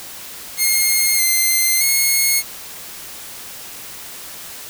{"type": "tone with pitch steps", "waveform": "5% pulse", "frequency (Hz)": [2139, 2082, 2168], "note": ["C7", "C7", "C#7"], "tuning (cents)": [38, -9, -39], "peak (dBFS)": -4, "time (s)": [0.57, 2.43], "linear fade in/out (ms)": 50, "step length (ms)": 620, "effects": ["white hiss -34 dBFS RMS until 4.69 s"]}